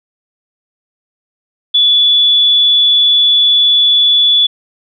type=tone; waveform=sine; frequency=3439 Hz; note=A7; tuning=40 cents flat; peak=-6 dBFS; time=1.74-4.47 s; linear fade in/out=10 ms; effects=none